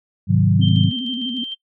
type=chord; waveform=sine; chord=Ab dominant seventh; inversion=none; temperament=equal with one note detuned; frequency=103.83 / 131.34 / 155.56 / 185 Hz; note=Ab2 / C3 / Eb3 / Gb3; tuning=0 / +7 / 0 / 0 cents; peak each=-16 / -20 / -18 / -17 dBFS; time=0.27-0.92 s; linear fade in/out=50 ms
type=tone with vibrato; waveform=sine; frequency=246.9 Hz; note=B3; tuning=in tune; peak=-24 dBFS; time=0.59-1.44 s; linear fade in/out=5 ms; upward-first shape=square; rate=12 Hz; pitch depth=92 cents each way
type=tone with tremolo; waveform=sine; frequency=3140 Hz; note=G7; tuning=2 cents sharp; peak=-23 dBFS; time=0.61-1.55 s; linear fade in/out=20 ms; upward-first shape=square; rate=6.6 Hz; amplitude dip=35%
effects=noise-tail reverb RT60 0.1 s tail -21 dB re dry